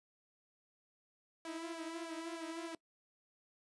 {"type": "tone with flanger", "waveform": "sawtooth", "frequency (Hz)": 329.6, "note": "E4", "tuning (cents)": 0, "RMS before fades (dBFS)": -44, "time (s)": [1.45, 2.75], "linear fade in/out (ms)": 2, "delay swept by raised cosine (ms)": [1.7, 7.1], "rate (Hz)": 3.2, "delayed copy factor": 0.65, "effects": ["noise-tail reverb RT60 0.1 s tail -23 dB re dry", "resampled to 24000 Hz"]}